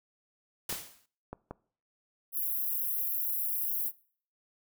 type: noise with exponential decay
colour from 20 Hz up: white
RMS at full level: -32 dBFS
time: 0.69-1.06 s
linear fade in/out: 5 ms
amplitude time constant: 80 ms
type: clicks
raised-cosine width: 1 ms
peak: -25 dBFS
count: 3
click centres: 0.726 / 1.33 / 1.51 s
type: high-pass noise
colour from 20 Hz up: white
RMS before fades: -32 dBFS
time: 2.32-3.92 s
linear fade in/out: 50 ms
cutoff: 11000 Hz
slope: 96 dB/octave
effects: noise-tail reverb RT60 0.5 s tail -22 dB re dry